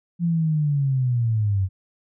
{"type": "linear sweep", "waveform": "sine", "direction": "down", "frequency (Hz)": [173.6, 92.1], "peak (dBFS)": -18, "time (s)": [0.19, 1.69], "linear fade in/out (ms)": 50, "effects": []}